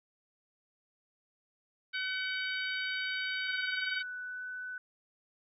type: harmonic tone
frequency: 755 Hz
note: F#5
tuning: 35 cents sharp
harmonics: 2 / 3 / 4 / 5 / 6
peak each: -35 / -39 / -41 / -43 / -45 dBFS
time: 1.93-4.03 s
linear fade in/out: 20 ms
type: tone with pitch glide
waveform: sine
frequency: 1489 to 1497.6 Hz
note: F#6 to F#6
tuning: +11 to +20 cents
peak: -38 dBFS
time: 3.47-4.78 s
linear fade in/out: 2 ms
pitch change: +9 cents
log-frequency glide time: 4.22-4.43 s
effects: none